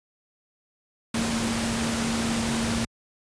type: tone in noise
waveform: sine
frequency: 229 Hz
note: A#3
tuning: 31 cents flat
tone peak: -26 dBFS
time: 1.14-2.85 s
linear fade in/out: 5 ms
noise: pink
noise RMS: -28 dBFS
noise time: 1.14-2.85 s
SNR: -1 dB
effects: high-pass 60 Hz 12 dB/octave + resampled to 22050 Hz